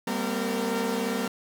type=tone cluster; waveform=sawtooth; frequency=196.1 / 230.1 / 253.1 / 459.5 Hz; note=G3 / A#3 / B3 / A#4; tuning=+1 / -22 / +43 / -25 cents; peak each=-28 dBFS; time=0.07-1.28 s; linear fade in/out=5 ms; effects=none